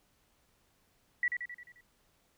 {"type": "tone with echo", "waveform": "sine", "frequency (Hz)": 1948, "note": "B6", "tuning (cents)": -24, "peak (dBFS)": -26, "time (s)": [1.23, 1.28], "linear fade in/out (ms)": 2, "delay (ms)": 88, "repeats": 6, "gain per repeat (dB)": -5, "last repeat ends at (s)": 1.808, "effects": ["pink hiss -71 dBFS RMS until 2.37 s"]}